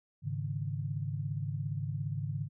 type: chord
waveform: sine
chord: Ab suspended fourth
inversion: none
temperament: just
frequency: 103.83 / 138.43 / 155.74 Hz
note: Ab2 / Db3 / Eb3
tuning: 0 / -2 / +2 cents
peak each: -37 / -36 / -38 dBFS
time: 0.22-2.49 s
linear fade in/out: 50 ms
effects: none